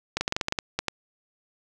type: clicks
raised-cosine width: 0.2 ms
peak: -8 dBFS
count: 11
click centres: 0.17 / 0.21 / 0.279 / 0.324 / 0.365 / 0.412 / 0.484 / 0.524 / 0.588 / 0.79 / 0.883 s
effects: none